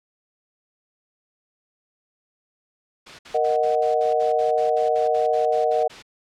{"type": "noise bursts", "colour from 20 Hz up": "white", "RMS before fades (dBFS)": -38, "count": 16, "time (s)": [3.06, 6.025], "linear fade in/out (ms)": 10, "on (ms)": 130, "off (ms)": 59}
{"type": "chord", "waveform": "sine", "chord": "D# minor", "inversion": "second", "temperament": "equal", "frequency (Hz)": [466.2, 622.3, 740], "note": ["A#4", "D#5", "F#5"], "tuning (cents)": [0, 0, 0], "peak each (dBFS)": -22, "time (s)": [3.34, 5.88], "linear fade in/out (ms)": 10}
{"effects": ["low-pass 4000 Hz 12 dB/octave"]}